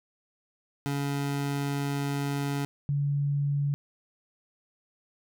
25% pulse / sine tone pair in turn, 141.2 / 142.68 Hz, C#3 / D3, +32 / -50 cents, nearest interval unison, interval 18 cents, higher second, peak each -24 / -24 dBFS, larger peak neither, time 0.86-2.65 / 2.89-3.74 s, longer first, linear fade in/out 0 ms, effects none

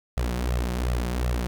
sawtooth tone with flanger, 60.9 Hz, B1, 24 cents flat, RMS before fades -26 dBFS, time 0.17-1.47 s, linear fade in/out 0 ms, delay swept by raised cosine 1.5 to 5.6 ms, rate 2.7 Hz, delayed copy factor +0.85, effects none

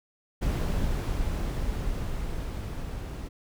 brown noise with level ramp, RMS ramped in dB -26 to -35 dBFS, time 0.41-3.29 s, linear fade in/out 20 ms, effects none

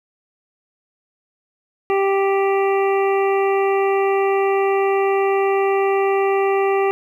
harmonic tone, 392 Hz, G4, in tune, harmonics 1 / 2 / 3 / 5 / 6 / 7, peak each -16 / -22 / -26 / -30 / -32 / -33 dBFS, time 1.9-6.91 s, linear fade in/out 0 ms, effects 9-bit

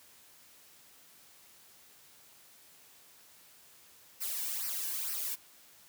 blue noise with flanger, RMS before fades -36 dBFS, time 4.2-5.36 s, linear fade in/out 20 ms, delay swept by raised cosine 0.28 to 1.58 ms, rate 2.2 Hz, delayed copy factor -0.75, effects white hiss -59 dBFS RMS until 5.88 s + high-pass 60 Hz 12 dB/octave

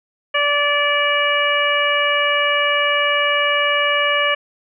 harmonic tone, 580 Hz, D5, 22 cents flat, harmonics 1 / 2 / 3 / 4 / 5, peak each -21 / -21 / -21 / -21 / -21 dBFS, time 0.34-4.35 s, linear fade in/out 10 ms, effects none

